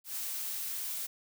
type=noise with ADSR envelope; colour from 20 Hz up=blue; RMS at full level=-35 dBFS; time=0.04-1.07 s; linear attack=130 ms; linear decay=3 ms; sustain=-2 dB; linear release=13 ms; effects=none